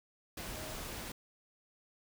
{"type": "tone in noise", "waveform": "sine", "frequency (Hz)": 624, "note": "D#5", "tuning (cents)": 5, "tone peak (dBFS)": -50, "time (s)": [0.54, 0.74], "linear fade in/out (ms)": 5, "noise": "pink", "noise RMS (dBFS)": -43, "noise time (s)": [0.37, 1.12], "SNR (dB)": -10, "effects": []}